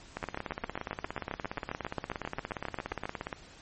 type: two click trains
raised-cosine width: 0.5 ms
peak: -19 / -18 dBFS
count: 55 / 22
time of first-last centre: 0.17-3.328 / 0.24-3.055 s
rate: 17.1 / 7.46 Hz
effects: pink hiss -53 dBFS RMS until 3.61 s + MP3 32 kbps

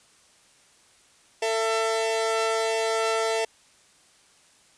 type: tone pair together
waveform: sawtooth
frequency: 446.9 / 669.6 Hz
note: A4 / E5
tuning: +27 / +27 cents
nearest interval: perfect fifth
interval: 700 cents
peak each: -21 / -23 dBFS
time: 1.42-3.45 s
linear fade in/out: 5 ms
effects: white hiss -58 dBFS RMS until 4.77 s + resampled to 22050 Hz

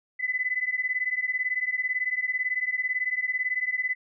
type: beating tone pair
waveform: sine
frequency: 2000 / 2018 Hz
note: B6 / B6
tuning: +21 / +37 cents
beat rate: 18 Hz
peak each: -28 dBFS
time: 0.19-3.95 s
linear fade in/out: 20 ms
effects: none

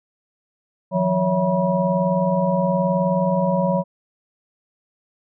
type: tone cluster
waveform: sine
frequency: 160.8 / 179.8 / 558 / 657 / 967 Hz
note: E3 / F#3 / C#5 / E5 / B5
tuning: -43 / -49 / +11 / -6 / -37 cents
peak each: -28 / -20 / -21 / -27 / -25 dBFS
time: 0.91-3.84 s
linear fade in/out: 50 ms
effects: none

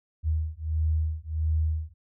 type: beating tone pair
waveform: sine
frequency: 78 / 79.5 Hz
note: D#2 / D#2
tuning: +5 / +38 cents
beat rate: 1.5 Hz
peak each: -27 dBFS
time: 0.23-1.94 s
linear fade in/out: 50 ms
effects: none

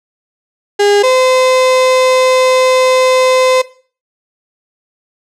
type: tone pair in turn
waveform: 35% pulse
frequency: 407.9 / 513.9 Hz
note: G#4 / C5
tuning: -31 / -31 cents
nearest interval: major third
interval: 400 cents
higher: second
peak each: -6 dBFS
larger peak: neither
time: 0.79-1.03 / 1.03-3.62 s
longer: second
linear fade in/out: 10 ms
effects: noise-tail reverb RT60 0.4 s tail -17 dB re dry + low-pass 8000 Hz 12 dB/octave

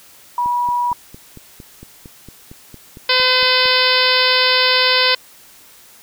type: tone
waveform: sine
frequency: 970 Hz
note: B5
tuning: 31 cents flat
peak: -15 dBFS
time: 0.38-0.93 s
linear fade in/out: 2 ms
type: click train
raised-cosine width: 3 ms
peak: -23 dBFS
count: 15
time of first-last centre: 0.46-3.656 s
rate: 4.38 Hz
type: harmonic tone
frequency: 509 Hz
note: C5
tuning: 48 cents flat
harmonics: 1 / 2 / 3 / 4 / 5 / 6 / 7 / 8 / 9 / 10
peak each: -21 / -21 / -21 / -21 / -21 / -21 / -21 / -21 / -21 / -21 dBFS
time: 3.09-5.15 s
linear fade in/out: 5 ms
effects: white hiss -45 dBFS RMS until 6.02 s

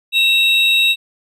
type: tone pair together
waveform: triangle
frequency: 2682 / 3800 Hz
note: E7 / A#7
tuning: +29 / +33 cents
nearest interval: tritone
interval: 604 cents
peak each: -12 dBFS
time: 0.12-0.96 s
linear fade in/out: 50 ms
effects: none

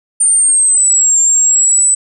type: linear two-way sweep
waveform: sine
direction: down then up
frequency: 9060 to 7350 to 8020 Hz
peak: -7 dBFS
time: 0.2-1.95 s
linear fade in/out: 10 ms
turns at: 1.2 s
effects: none

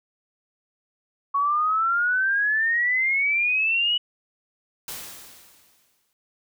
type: exponential sweep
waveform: sine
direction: up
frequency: 1108.7 to 2960 Hz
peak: -19 dBFS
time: 1.34-3.98 s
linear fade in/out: 10 ms
type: noise with exponential decay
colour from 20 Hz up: white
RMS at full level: -33 dBFS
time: 4.88-6.13 s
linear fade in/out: 1 ms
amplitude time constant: 270 ms
effects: none

